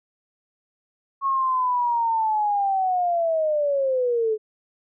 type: linear sweep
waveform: sine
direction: down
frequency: 1100 to 424.5 Hz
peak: -19 dBFS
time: 1.21-4.38 s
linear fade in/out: 50 ms
effects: none